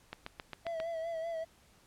click train, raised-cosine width 0.3 ms, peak -24 dBFS, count 6, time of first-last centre 0.13-0.801 s, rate 7.45 Hz
triangle tone with vibrato, 659.3 Hz, E5, in tune, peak -33 dBFS, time 0.65-1.45 s, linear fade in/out 20 ms, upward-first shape sine, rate 5.1 Hz, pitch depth 45 cents each way
effects pink hiss -64 dBFS RMS until 1.86 s + low-pass 12000 Hz 12 dB/octave

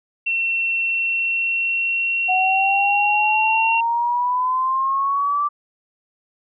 sine tone with pitch glide, 2710 to 2745 Hz, E7 to F7, +47 to -31 cents, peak -18 dBFS, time 0.26-3.81 s, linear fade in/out 10 ms, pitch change +22 cents, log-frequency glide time 0.81-3.04 s
sine exponential sweep, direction up, 738 to 1175 Hz, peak -17 dBFS, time 2.28-5.49 s, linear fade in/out 20 ms
effects none

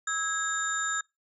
sine tone cluster, 1300 / 1643 / 3708 / 7160 Hz, E6 / G#6 / A#7 / A8, -24 / -19 / -10 / +29 cents, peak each -33 / -31 / -40 / -32 dBFS, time 0.07-1.01 s, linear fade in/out 5 ms, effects noise-tail reverb RT60 0.2 s tail -23 dB re dry

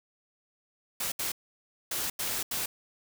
white noise bursts at uneven times, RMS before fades -32 dBFS, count 5, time 1-1.12 / 1.19-1.32 / 1.91-2.1 / 2.19-2.43 / 2.51-2.66 s, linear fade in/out 5 ms, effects none

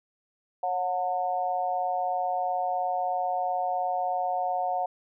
sine tone with amplitude modulation, 727 Hz, F#5, 31 cents flat, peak -21 dBFS, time 0.63-4.86 s, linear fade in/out 5 ms, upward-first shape sine, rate 177 Hz, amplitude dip 90%, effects none

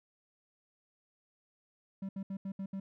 triangle tone bursts at uneven times, 194 Hz, G3, 18 cents flat, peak -34 dBFS, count 6, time 2.02-2.09 / 2.16-2.23 / 2.3-2.37 / 2.45-2.52 / 2.59-2.66 / 2.73-2.8 s, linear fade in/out 5 ms, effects none

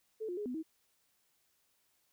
sine tone with pitch steps, 438 / 355.5 / 416 / 249.9 / 319.1 Hz, A4 / F4 / G#4 / B3 / D#4, -8 / +31 / +3 / +21 / +44 cents, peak -36 dBFS, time 0.2-0.63 s, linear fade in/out 20 ms, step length 86 ms, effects white hiss -75 dBFS RMS until 2.12 s

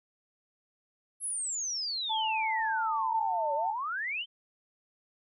sine exponential two-way sweep, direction down then up, 11175 to 554.4 to 3184 Hz, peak -31 dBFS, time 1.2-4.26 s, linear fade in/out 50 ms, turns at 3.54 s
sine tone with pitch glide, 880 to 894.9 Hz, A5 to A5, 0 to +29 cents, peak -29 dBFS, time 2.09-3.72 s, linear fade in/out 20 ms, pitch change +29 cents, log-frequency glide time 2.36-3.3 s
effects none

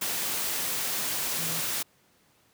sine tone in noise, 164.81 Hz, E3, in tune, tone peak -38 dBFS, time 1.38-1.61 s, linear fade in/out 10 ms, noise white, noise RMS -30 dBFS, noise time 0.01-1.83 s, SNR -11 dB, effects pink hiss -64 dBFS RMS until 2.53 s + high-pass 100 Hz 12 dB/octave

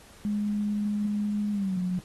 sine tone with pitch glide, 207.7 to 181.86 Hz, G#3 to F#3, 0 to -30 cents, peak -25 dBFS, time 0.25-1.99 s, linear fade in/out 0 ms, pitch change -230 cents, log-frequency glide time 1.52-1.78 s, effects pink hiss -53 dBFS RMS until 2.04 s + AAC 32 kbps

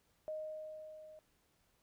sine tone with level ramp, 621 Hz, D#5, 3 cents flat, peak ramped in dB -38 to -53 dBFS, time 0.28-1.19 s, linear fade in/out 0 ms, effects pink hiss -75 dBFS RMS until 1.82 s

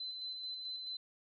sine tone with tremolo, 4044 Hz, B7, 40 cents sharp, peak -39 dBFS, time 0-0.97 s, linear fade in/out 5 ms, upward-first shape square, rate 4.6 Hz, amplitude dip 30%, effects none

